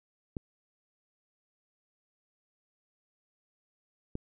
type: clicks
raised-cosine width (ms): 3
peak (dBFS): -22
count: 2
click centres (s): 0.368 / 4.154
effects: none